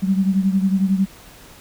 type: beating tone pair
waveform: sine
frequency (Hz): 190 / 201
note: F#3 / G3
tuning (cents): +46 / +44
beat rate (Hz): 11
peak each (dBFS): -16 / -21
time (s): 0.02-1.06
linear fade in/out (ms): 20
effects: pink hiss -44 dBFS RMS until 1.6 s